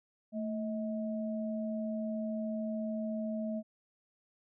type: tone pair together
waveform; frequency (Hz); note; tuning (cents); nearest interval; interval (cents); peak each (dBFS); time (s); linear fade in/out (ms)
sine; 221.6 / 635.5; A3 / D#5; +13 / +36; octave + tritone; 1823; -34 / -39; 0.32-3.63; 50
effects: none